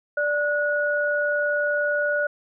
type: tone pair together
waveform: sine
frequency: 587.3 / 1458.7 Hz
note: D5 / F#6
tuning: 0 / -25 cents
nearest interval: octave + major third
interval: 1575 cents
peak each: -23 dBFS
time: 0.17-2.27 s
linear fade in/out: 5 ms
effects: none